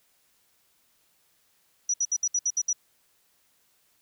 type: tone bursts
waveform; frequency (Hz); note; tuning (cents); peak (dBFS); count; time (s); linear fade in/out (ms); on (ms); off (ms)
sine; 5860; F#8; -18; -22; 8; 1.89-2.73; 5; 49; 64
effects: white hiss -67 dBFS RMS until 4.01 s